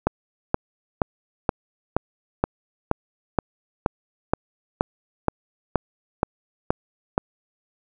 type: click train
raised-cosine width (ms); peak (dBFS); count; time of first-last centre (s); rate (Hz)
1; -4; 16; 0.07-7.179; 2.11
effects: none